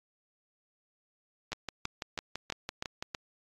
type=two click trains; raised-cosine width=0.2 ms; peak=-18 / -17 dBFS; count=10 / 6; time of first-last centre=1.52-3.025 / 1.53-3.148 s; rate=5.98 / 3.09 Hz; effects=AAC 32 kbps